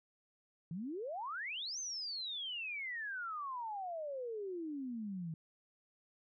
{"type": "exponential two-way sweep", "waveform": "sine", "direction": "up then down", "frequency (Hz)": [155.56, 6360, 155.56], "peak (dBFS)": -39, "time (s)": [0.71, 5.34], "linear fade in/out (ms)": 2, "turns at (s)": 1.79, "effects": []}